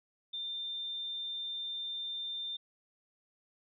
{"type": "tone", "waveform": "sine", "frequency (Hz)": 3590, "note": "A7", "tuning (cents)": 34, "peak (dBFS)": -36, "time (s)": [0.33, 2.57], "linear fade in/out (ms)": 10, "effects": []}